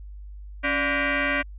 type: tone with frequency modulation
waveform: sine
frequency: 155.1 Hz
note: D#3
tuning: 5 cents flat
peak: -21 dBFS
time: 0.63-1.43 s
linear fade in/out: 20 ms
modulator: 433 Hz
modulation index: 5.5
effects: added 50 Hz sine -37 dBFS peak until 1.58 s + resampled to 8000 Hz